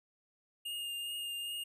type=tone with vibrato; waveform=square; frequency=2828 Hz; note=F7; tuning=21 cents sharp; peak=-38 dBFS; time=0.65-1.64 s; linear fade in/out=10 ms; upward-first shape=triangle; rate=2.5 Hz; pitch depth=17 cents each way; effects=none